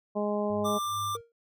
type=harmonic tone; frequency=207.7 Hz; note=G#3; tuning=in tune; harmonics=1 / 2 / 3 / 4 / 5; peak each=-31 / -32 / -31 / -38 / -39 dBFS; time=0.15-0.79 s; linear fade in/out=20 ms
type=tone with tremolo; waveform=sine; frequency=101.4 Hz; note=G#2; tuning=41 cents flat; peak=-39 dBFS; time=0.5-1.21 s; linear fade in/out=0 ms; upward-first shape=sine; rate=2.3 Hz; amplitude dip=95%
type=tone; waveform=square; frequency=1185 Hz; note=D6; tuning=15 cents sharp; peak=-30 dBFS; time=0.64-1.17 s; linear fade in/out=20 ms
type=tone with exponential decay; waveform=triangle; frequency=466.2 Hz; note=A#4; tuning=in tune; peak=-31 dBFS; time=1.15-1.32 s; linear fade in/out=2 ms; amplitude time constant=36 ms
effects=none